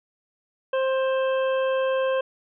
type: harmonic tone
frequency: 527 Hz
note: C5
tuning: 12 cents sharp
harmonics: 1 / 2 / 3 / 5 / 6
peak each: -21 / -31 / -34 / -38 / -41 dBFS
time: 0.73-2.21 s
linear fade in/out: 5 ms
effects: none